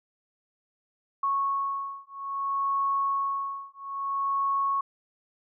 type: beating tone pair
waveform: sine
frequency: 1103 / 1103.6 Hz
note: C#6 / C#6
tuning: -9 / -8 cents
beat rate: 0.6 Hz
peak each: -29 dBFS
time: 1.23-4.81 s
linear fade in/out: 5 ms
effects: none